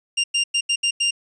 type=tone bursts at uneven times; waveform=sawtooth; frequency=2794 Hz; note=F7; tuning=in tune; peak=-14 dBFS; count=6; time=0.17-0.24 / 0.34-0.44 / 0.54-0.61 / 0.69-0.76 / 0.83-0.91 / 1-1.11 s; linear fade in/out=10 ms; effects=resampled to 22050 Hz